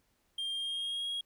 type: tone with pitch glide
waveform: triangle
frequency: 3199 to 3289 Hz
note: G7 to G#7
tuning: +34 to -18 cents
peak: -32 dBFS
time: 0.38-1.21 s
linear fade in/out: 5 ms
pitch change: +48 cents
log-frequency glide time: 0.53-1.09 s
effects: pink hiss -74 dBFS RMS until 1.25 s